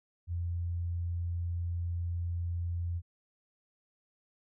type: tone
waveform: sine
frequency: 86.2 Hz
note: F2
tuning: 22 cents flat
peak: -31 dBFS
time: 0.27-3.02 s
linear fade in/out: 50 ms
effects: none